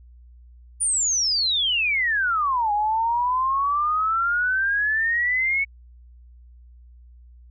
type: exponential two-way sweep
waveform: sine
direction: down then up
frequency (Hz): 9610 to 819 to 2229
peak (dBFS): -19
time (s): 0.8-5.65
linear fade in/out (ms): 20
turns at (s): 2.72
effects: added 60 Hz sine -45 dBFS peak until 7.5 s